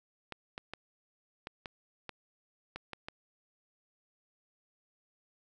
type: clicks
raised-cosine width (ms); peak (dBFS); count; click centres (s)
0.3; -24; 9; 0.323 / 0.579 / 0.736 / 1.471 / 1.658 / 2.093 / 2.76 / 2.933 / 3.085
effects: none